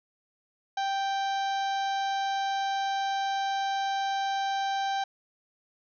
harmonic tone, 784 Hz, G5, in tune, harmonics 1 / 2 / 3 / 4 / 5 / 6 / 7 / 8, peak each -27 / -37 / -46 / -42 / -41 / -51 / -49 / -50 dBFS, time 0.77-5.04 s, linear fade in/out 5 ms, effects none

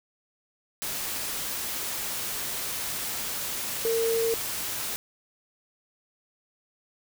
sine tone in noise, 456.1 Hz, A#4, 38 cents flat, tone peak -23 dBFS, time 3.85-4.34 s, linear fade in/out 0 ms, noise white, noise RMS -32 dBFS, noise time 0.82-4.96 s, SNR +6 dB, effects none

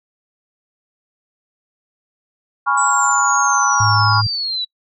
sine chord, C# dominant seventh, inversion second, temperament equal, 830.6 / 987.8 / 1108.7 / 1396.9 Hz, G#5 / B5 / C#6 / E#6, 0 / 0 / 0 / 0 cents, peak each -21 / -21 / -17 / -18 dBFS, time 2.66-4.22 s, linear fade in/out 20 ms
sine linear sweep, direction down, 7902 to 3882 Hz, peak -19 dBFS, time 2.77-4.65 s, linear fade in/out 10 ms
sine tone, 107.9 Hz, A2, 33 cents flat, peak -16 dBFS, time 3.8-4.27 s, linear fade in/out 5 ms
effects noise-tail reverb RT60 0.1 s tail -26 dB re dry

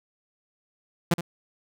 sawtooth tone with echo, 171.1 Hz, F3, 35 cents flat, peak -14 dBFS, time 1.11-1.14 s, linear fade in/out 5 ms, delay 70 ms, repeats 1, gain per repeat -10 dB, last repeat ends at 1.21 s, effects none

